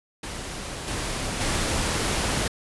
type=noise with level steps; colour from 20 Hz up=pink; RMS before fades=-34 / -29 / -25 dBFS; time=0.23-2.48 s; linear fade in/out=5 ms; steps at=0.87 / 1.4 s; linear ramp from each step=10 ms; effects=resampled to 24000 Hz